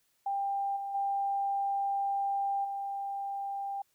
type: tone with level steps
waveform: sine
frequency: 794 Hz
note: G5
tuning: 22 cents sharp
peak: -29 / -34 / -28 / -33 dBFS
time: 0.26-3.82 s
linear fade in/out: 5 ms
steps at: 0.76 / 0.94 / 2.64 s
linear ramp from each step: 10 ms
effects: white hiss -73 dBFS RMS until 3.94 s